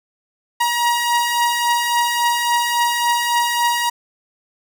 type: beating tone pair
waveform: sawtooth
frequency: 949 / 952.6 Hz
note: A#5 / A#5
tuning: +31 / +37 cents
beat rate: 3.6 Hz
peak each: -19 / -13 dBFS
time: 0.6-3.9 s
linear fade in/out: 10 ms
effects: none